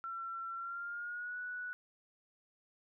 sine tone with pitch glide, 1353 to 1475.5 Hz, E6 to F#6, +45 to -5 cents, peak -39 dBFS, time 0.04-1.73 s, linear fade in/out 0 ms, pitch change +150 cents, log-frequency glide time 0.53-1.38 s, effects none

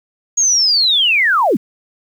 sine linear sweep, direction down, 6690 to 160 Hz, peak -10 dBFS, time 0.37-1.57 s, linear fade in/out 10 ms, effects 7-bit

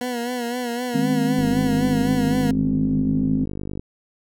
20% pulse tone with vibrato, 242.7 Hz, B3, 30 cents flat, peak -19 dBFS, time 0.01-2.51 s, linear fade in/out 2 ms, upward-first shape sine, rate 3.9 Hz, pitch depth 57 cents each way
sine chord, Ab major, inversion second, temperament equal, 155.56 / 207.7 / 261.6 Hz, Eb3 / Ab3 / C4, 0 / 0 / 0 cents, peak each -25 / -24 / -20 dBFS, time 0.94-3.45 s, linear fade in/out 10 ms
click train, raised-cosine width 3 ms, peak -17 dBFS, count 121, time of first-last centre 1.39-3.795 s, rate 49.9 Hz
effects none

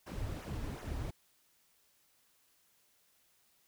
brown noise with flanger, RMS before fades -40 dBFS, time 0.06-1.11 s, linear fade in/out 10 ms, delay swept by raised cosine 0.21 to 5.81 ms, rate 2.7 Hz, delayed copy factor -0.85, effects white hiss -71 dBFS RMS until 3.67 s

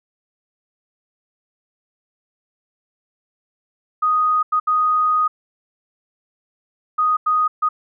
sine tone bursts at uneven times, 1244.5 Hz, D#6, in tune, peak -14 dBFS, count 6, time 4.02-4.43 / 4.52-4.6 / 4.67-5.28 / 6.98-7.17 / 7.26-7.48 / 7.62-7.69 s, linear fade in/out 10 ms, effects none

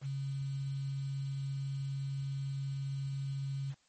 sine tone with quantisation, 137 Hz, C#3, 20 cents flat, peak -34 dBFS, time 0.01-3.75 s, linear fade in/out 50 ms, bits 9, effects white hiss -70 dBFS RMS until 3.88 s + MP3 32 kbps

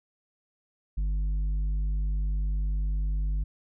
sine tone with tanh clipping, 49.97 Hz, G1, 34 cents sharp, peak -26 dBFS, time 0.97-3.44 s, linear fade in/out 10 ms, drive 6 dB, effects none

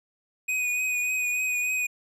square tone with vibrato, 2489 Hz, D#7, in tune, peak -25 dBFS, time 0.48-1.87 s, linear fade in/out 10 ms, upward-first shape triangle, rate 3.4 Hz, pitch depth 28 cents each way, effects low-pass 12000 Hz 12 dB/octave

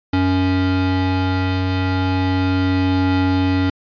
square tone pair together, 93.11 / 279 Hz, F#2 / C#4, +11 / +11 cents, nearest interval octave + perfect fifth, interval 1900 cents, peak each -19 dBFS, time 0.13-3.7 s, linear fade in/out 5 ms, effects resampled to 11025 Hz

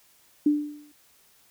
sine tone with exponential decay, 295.7 Hz, D4, 12 cents sharp, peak -15 dBFS, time 0.46-0.92 s, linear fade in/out 5 ms, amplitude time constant 100 ms, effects white hiss -60 dBFS RMS until 1.5 s

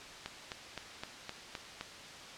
click train, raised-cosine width 0.2 ms, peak -21 dBFS, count 7, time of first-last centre 0.26-1.81 s, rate 3.87 Hz, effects white hiss -48 dBFS RMS until 2.37 s + low-pass 5000 Hz 12 dB/octave

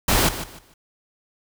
pink noise with echo, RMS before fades -18 dBFS, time 0.08-0.29 s, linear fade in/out 5 ms, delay 150 ms, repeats 3, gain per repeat -12 dB, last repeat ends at 0.74 s, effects none

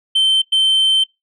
sine tone bursts at uneven times, 3100 Hz, G7, 20 cents flat, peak -8 dBFS, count 2, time 0.15-0.42 / 0.52-1.04 s, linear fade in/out 10 ms, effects noise-tail reverb RT60 0.2 s tail -25 dB re dry + tanh soft clip ceiling -10 dBFS

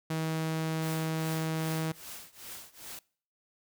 sawtooth tone, 159.8 Hz, D#3, 47 cents sharp, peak -26 dBFS, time 0.1-1.92 s, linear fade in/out 5 ms
white noise with tremolo, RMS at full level -42 dBFS, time 0.82-2.99 s, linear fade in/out 2 ms, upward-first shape triangle, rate 2.5 Hz, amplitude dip 95%
effects noise-tail reverb RT60 0.5 s tail -24 dB re dry

